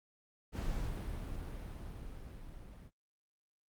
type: noise with level ramp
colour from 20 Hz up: brown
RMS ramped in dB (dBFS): -36 to -52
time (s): 0.52-2.91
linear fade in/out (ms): 50
effects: Opus 48 kbps